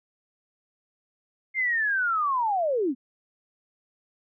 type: linear sweep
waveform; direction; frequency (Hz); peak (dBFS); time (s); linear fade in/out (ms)
sine; down; 2129 to 233.1; -22; 1.54-2.95; 50
effects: none